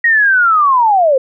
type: linear sweep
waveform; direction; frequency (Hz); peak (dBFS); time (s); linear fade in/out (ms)
sine; down; 1898 to 504; -7; 0.04-1.18; 5
effects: none